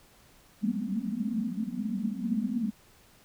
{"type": "band-pass noise", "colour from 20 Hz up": "white", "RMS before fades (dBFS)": -31, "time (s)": [0.61, 2.71], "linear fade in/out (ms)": 20, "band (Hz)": [190, 250], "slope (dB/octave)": 96, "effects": ["pink hiss -59 dBFS RMS until 3.24 s"]}